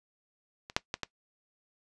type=clicks; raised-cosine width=0.2 ms; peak=-25 / -7 / -14 / -15 dBFS; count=4; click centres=0.699 / 0.765 / 0.941 / 1.033 s; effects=noise-tail reverb RT60 0.1 s tail -20 dB re dry + resampled to 22050 Hz